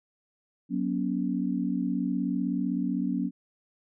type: tone cluster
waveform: sine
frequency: 185.2 / 241.4 / 280.8 Hz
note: F#3 / B3 / C#4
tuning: +2 / -39 / +22 cents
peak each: -30 dBFS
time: 0.69-3.31 s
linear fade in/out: 50 ms
effects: none